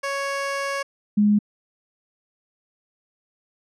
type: tone pair in turn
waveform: 15% pulse / sine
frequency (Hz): 555 / 207.9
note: C#5 / G#3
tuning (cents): +2 / +2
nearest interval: octave + perfect fourth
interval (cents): 1700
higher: first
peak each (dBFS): -18 / -14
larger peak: second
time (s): 0.03-0.83 / 1.17-1.39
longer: first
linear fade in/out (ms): 10
effects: low-pass 8000 Hz 12 dB/octave